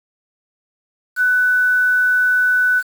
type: tone with quantisation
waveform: sine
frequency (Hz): 1494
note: F#6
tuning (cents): +16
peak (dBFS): -12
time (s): 1.16-2.83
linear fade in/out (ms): 50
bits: 6
effects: none